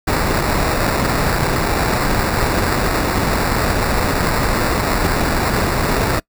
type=noise with sample-and-hold; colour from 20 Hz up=pink; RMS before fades=-17 dBFS; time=0.07-6.2 s; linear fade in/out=10 ms; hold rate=3150 Hz; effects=noise-tail reverb RT60 0.1 s tail -25 dB re dry